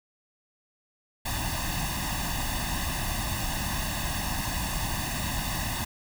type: noise with comb filter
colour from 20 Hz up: pink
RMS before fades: -30 dBFS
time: 1.25-5.85 s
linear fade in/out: 10 ms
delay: 1.1 ms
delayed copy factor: +0.9
effects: none